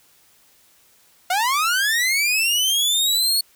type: linear sweep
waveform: sawtooth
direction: up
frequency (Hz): 698.5 to 4400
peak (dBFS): -14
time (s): 1.3-3.41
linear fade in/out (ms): 5
effects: white hiss -56 dBFS RMS until 3.55 s